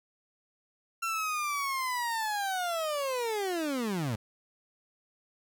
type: linear sweep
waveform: 30% pulse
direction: down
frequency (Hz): 1363 to 100.8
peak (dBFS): -27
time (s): 1.02-4.16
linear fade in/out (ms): 10
effects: none